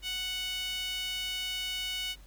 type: tone with high-pass filter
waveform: sawtooth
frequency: 740 Hz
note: F#5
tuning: in tune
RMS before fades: -35 dBFS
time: 0.02-2.16 s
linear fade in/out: 50 ms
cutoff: 2800 Hz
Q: 3.9
effects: added 48 Hz sine -50 dBFS peak until 2.26 s + pink hiss -60 dBFS RMS until 2.26 s